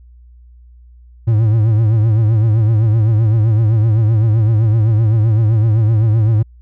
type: tone with vibrato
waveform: triangle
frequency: 110 Hz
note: A2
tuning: in tune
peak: -7 dBFS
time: 1.27-6.43 s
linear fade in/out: 10 ms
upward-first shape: triangle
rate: 7.8 Hz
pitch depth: 110 cents each way
effects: added 60 Hz sine -39 dBFS peak until 6.61 s